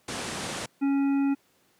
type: low-pass noise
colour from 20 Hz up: pink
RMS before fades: -32 dBFS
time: 0.08-0.66 s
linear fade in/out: 5 ms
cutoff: 10000 Hz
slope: 48 dB/octave
type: harmonic tone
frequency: 277.2 Hz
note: C#4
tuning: in tune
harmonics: 1 / 3 / 5 / 7 / 9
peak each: -21 / -38 / -43 / -50 / -45 dBFS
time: 0.81-1.35 s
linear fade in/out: 20 ms
effects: pink hiss -65 dBFS RMS until 1.79 s + high-pass 150 Hz 12 dB/octave